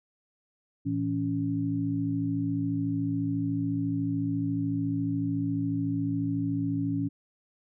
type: tone cluster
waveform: sine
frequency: 113.4 / 167.4 / 279.7 Hz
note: A#2 / E3 / C#4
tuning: -47 / +27 / +16 cents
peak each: -32 / -33 / -28 dBFS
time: 0.85-7.09 s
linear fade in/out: 20 ms
effects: none